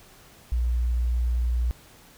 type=tone; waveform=sine; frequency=60 Hz; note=B1; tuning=49 cents flat; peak=-21 dBFS; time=0.52-1.71 s; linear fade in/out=0 ms; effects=pink hiss -52 dBFS RMS until 2.17 s